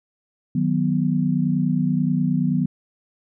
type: chord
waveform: sine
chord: B major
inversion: first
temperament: equal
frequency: 155.56 / 185 / 246.9 Hz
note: D#3 / F#3 / B3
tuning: 0 / 0 / 0 cents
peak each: -22 dBFS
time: 0.55-2.66 s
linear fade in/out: 5 ms
effects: none